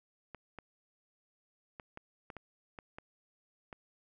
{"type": "clicks", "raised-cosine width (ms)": 0.5, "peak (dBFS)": -30, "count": 9, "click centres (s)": [0.347, 0.587, 1.798, 1.974, 2.302, 2.367, 2.788, 2.985, 3.728], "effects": []}